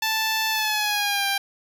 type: tone with pitch glide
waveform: 10% pulse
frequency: 880 to 793.1 Hz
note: A5 to G5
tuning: 0 to +20 cents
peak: -13 dBFS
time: 0.02-1.38 s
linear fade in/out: 5 ms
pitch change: -180 cents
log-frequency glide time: 0.5-1.27 s
effects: none